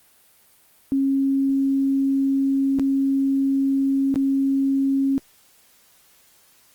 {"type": "tone with dropouts", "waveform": "sine", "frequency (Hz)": 272.2, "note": "C#4", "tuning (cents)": -31, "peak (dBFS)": -17, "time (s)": [0.92, 5.18], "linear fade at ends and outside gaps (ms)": 0, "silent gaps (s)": [[2.788, 2.796], [4.142, 4.158]], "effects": ["white hiss -56 dBFS RMS until 6.74 s", "Opus 32 kbps"]}